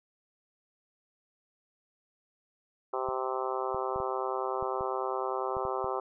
harmonic tone, 130.1 Hz, C3, 9 cents flat, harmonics 3 / 4 / 5 / 6 / 7 / 8 / 9 / 10, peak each -35 / -37 / -40 / -37 / -40 / -38 / -40 / -41 dBFS, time 2.93-6 s, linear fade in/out 5 ms
clicks, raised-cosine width 5 ms, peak -32 dBFS, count 9, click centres 3.088 / 3.746 / 3.96 / 4.002 / 4.626 / 4.809 / 5.568 / 5.652 / 5.844 s
effects none

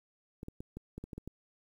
clicks, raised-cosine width 3 ms, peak -29 dBFS, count 9, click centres 0.431 / 0.484 / 0.605 / 0.77 / 0.98 / 1.04 / 1.132 / 1.18 / 1.276 s, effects 10-bit

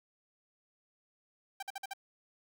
sawtooth tone bursts, 784 Hz, G5, in tune, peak -34 dBFS, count 5, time 1.6-1.935 s, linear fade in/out 5 ms, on 27 ms, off 50 ms, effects none

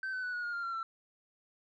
sine tone with pitch steps, 1545 / 1514.1 / 1483.8 / 1454.1 / 1425 / 1396.5 / 1368.5 / 1341.1 Hz, G6 / F#6 / F#6 / F#6 / F6 / F6 / F6 / E6, -26 / +39 / +4 / -31 / +34 / -1 / -36 / +29 cents, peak -32 dBFS, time 0.03-0.83 s, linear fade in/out 2 ms, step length 100 ms, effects tanh soft clip ceiling -33 dBFS

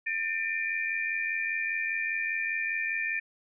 sine tone cluster, 1798 / 2347 / 2432 Hz, A6 / D7 / D#7, +37 / -2 / -40 cents, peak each -31 / -33 / -34 dBFS, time 0.06-3.2 s, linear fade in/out 10 ms, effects none

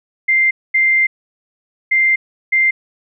sine tone bursts at uneven times, 2093 Hz, C7, in tune, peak -10 dBFS, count 4, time 0.28-0.51 / 0.74-1.07 / 1.91-2.16 / 2.52-2.71 s, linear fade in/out 10 ms, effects none

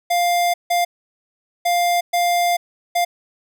square tone bursts at uneven times, 700 Hz, F5, 4 cents sharp, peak -16 dBFS, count 5, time 0.1-0.54 / 0.7-0.85 / 1.65-2.01 / 2.13-2.57 / 2.95-3.05 s, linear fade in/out 10 ms, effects none

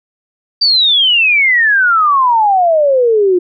sine exponential sweep, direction down, 4699 to 349.2 Hz, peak -7 dBFS, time 0.61-3.39 s, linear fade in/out 10 ms, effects none

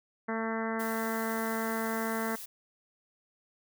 harmonic tone, 224.2 Hz, A3, 33 cents sharp, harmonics 1 / 2 / 3 / 4 / 5 / 6 / 7 / 8 / 9, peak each -34 / -37 / -39 / -40 / -41 / -42 / -42 / -43 / -44 dBFS, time 0.28-2.36 s, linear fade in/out 10 ms
blue noise, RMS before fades -43 dBFS, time 0.79-2.46 s, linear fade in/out 10 ms
effects none

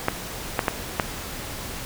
clicks, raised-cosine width 0.5 ms, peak -4 dBFS, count 4, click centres 0.084 / 0.592 / 0.682 / 0.998 s, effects pink hiss -34 dBFS RMS until 1.85 s

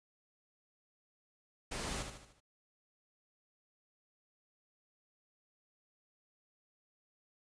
pink noise with echo, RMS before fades -40 dBFS, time 1.71-2.03 s, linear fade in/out 10 ms, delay 75 ms, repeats 5, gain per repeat -6 dB, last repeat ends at 2.405 s, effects resampled to 22050 Hz

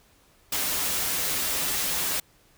white noise with comb filter, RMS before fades -27 dBFS, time 0.52-2.2 s, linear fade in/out 5 ms, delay 8.8 ms, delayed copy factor -0.55, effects pink hiss -60 dBFS RMS until 2.57 s

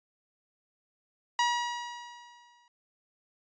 sawtooth tone with exponential decay, 960 Hz, B5, 49 cents flat, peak -19 dBFS, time 1.39-2.68 s, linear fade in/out 2 ms, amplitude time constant 280 ms, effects resampled to 16000 Hz

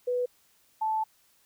sine tone pair in turn, 493.9 / 874.7 Hz, B4 / A5, 0 / -10 cents, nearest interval minor seventh, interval 990 cents, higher second, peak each -25 dBFS, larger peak neither, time 0.07-0.26 / 0.81-1.04 s, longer second, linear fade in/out 10 ms, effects white hiss -65 dBFS RMS until 1.45 s

